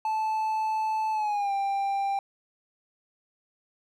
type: tone with pitch glide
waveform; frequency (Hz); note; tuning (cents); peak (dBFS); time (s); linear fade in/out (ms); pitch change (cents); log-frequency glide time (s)
triangle; 873 to 791.3; A5 to G5; -14 to +16; -23; 0.05-2.19; 2; -170; 1.12-1.52
effects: none